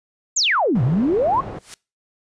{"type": "exponential two-way sweep", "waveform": "sine", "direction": "down then up", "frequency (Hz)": [7650, 113.7, 1135], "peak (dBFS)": -15, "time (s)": [0.36, 1.41], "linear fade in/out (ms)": 10, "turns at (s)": 0.83}
{"type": "low-pass noise", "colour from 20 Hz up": "white", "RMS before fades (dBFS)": -32, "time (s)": [0.75, 1.59], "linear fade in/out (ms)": 5, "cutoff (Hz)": 560, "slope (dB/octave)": 12}
{"type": "noise with exponential growth", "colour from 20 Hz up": "white", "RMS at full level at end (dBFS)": -33, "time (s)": [1.51, 1.74], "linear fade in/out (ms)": 0, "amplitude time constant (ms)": 49}
{"effects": ["noise-tail reverb RT60 0.3 s tail -24 dB re dry", "resampled to 22050 Hz"]}